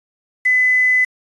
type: tone with quantisation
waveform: sine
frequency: 2010 Hz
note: B6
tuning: 30 cents sharp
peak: -11 dBFS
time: 0.45-1.05 s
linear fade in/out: 10 ms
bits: 6
effects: resampled to 24000 Hz